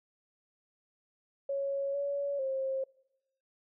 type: tone with pitch steps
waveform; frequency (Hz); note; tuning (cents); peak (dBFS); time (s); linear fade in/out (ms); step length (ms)
sine; 554 / 565 / 533; C#5 / C#5 / C5; -1 / +33 / +32; -30; 1.49-2.84; 5; 450
effects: noise-tail reverb RT60 0.9 s tail -24 dB re dry